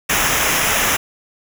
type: noise with comb filter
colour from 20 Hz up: pink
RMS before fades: -17 dBFS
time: 0.09-0.97 s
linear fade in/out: 10 ms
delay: 0.23 ms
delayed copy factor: -0.7
effects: none